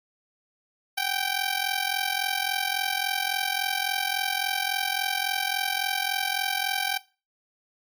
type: ring-modulated tone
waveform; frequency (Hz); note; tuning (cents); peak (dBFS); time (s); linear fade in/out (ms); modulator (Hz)
10% pulse; 778; G5; -13; -14; 0.97-6.98; 10; 21.8
effects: noise-tail reverb RT60 0.3 s tail -18 dB re dry + MP3 96 kbps